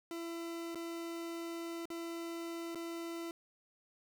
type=tone with dropouts; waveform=40% pulse; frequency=335.5 Hz; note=E4; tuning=31 cents sharp; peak=-39 dBFS; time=0.11-3.31 s; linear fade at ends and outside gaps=1 ms; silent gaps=0.747-0.755 / 1.855-1.902 / 2.748-2.755 s; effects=none